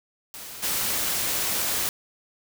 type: noise with level steps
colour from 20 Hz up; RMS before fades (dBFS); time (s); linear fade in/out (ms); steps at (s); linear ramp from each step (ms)
white; -39 / -26; 0.34-1.89; 0; 0.62; 20
effects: none

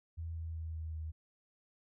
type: tone with pitch steps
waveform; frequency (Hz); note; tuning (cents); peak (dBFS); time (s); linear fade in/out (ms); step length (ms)
sine; 82.41 / 81.56 / 80.71 / 79.88 / 79.05; E2 / E2 / E2 / D#2 / D#2; 0 / -18 / -36 / +46 / +28; -38; 0.17-1.12; 20; 190
effects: none

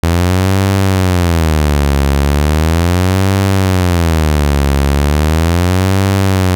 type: tone with vibrato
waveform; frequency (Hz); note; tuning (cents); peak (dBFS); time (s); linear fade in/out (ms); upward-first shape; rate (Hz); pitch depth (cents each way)
sawtooth; 82.41; E2; 0; -5; 0.03-6.55; 0; sine; 0.37; 290
effects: none

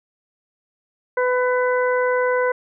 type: harmonic tone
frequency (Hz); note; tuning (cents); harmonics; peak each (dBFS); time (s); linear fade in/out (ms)
500; B4; +21; 1 / 2 / 3 / 4; -18 / -24 / -25 / -30; 1.17-2.52; 5
effects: none

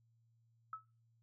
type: tone with exponential decay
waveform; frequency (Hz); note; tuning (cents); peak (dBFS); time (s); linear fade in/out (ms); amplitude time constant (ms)
sine; 1297; E6; -28; -38; 0.73-0.85; 2; 26
effects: noise-tail reverb RT60 0.4 s tail -23 dB re dry + added 115 Hz sine -70 dBFS peak until 1.22 s

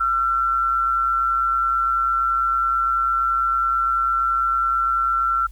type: tone with amplitude modulation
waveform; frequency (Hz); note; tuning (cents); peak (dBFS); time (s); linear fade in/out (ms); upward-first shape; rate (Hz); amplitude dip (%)
sine; 1353; E6; +45; -15; 0-5.47; 10; sine; 129; 45
effects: added 50 Hz sine -36 dBFS peak until 5.51 s + white hiss -58 dBFS RMS until 5.51 s

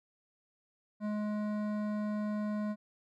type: tone with hard clipping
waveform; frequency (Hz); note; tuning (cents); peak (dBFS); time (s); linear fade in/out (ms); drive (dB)
sine; 210.3; G#3; +22; -34; 1-2.76; 50; 13
effects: none

